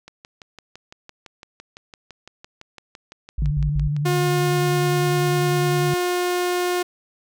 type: click train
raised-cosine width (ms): 0.2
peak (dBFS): -23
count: 24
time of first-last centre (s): 0.08-3.965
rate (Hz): 5.92
type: tone bursts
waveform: sine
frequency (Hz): 55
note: A1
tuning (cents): 0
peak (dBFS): -20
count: 3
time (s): 3.38-3.882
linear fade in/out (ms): 5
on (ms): 130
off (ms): 56
type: tone with vibrato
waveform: sine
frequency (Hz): 146.83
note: D3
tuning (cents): 0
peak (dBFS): -20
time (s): 3.42-5.94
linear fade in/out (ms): 2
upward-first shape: square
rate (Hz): 10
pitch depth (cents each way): 35
type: tone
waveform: sawtooth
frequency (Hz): 357.3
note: F4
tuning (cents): +40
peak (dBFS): -16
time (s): 4.05-6.83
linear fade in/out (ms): 10
effects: none